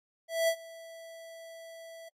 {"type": "tone with ADSR envelope", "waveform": "square", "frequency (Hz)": 659.3, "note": "E5", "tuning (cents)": 0, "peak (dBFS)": -24, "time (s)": [0.28, 2.09], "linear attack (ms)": 200, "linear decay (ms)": 73, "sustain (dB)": -22, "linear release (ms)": 9, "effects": ["AAC 48 kbps"]}